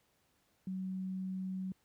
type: tone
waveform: sine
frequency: 187.8 Hz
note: F#3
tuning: 26 cents sharp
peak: -36 dBFS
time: 0.67-1.72 s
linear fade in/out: 2 ms
effects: pink hiss -74 dBFS RMS until 1.84 s + high-pass 60 Hz 12 dB/octave